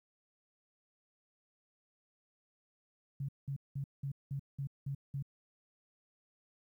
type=tone bursts; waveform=sine; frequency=138.59 Hz; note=C#3; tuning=in tune; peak=-35 dBFS; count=8; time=3.2-5.226 s; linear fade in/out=5 ms; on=87 ms; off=190 ms; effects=12-bit